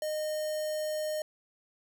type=tone with notch filter; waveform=square; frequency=614 Hz; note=D#5; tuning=23 cents flat; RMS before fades=-33 dBFS; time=0.02-1.22 s; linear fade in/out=2 ms; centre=2300 Hz; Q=1; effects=none